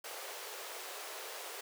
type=high-pass noise; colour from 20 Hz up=pink; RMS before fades=-45 dBFS; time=0.04-1.61 s; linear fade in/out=5 ms; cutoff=390 Hz; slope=48 dB/octave; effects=none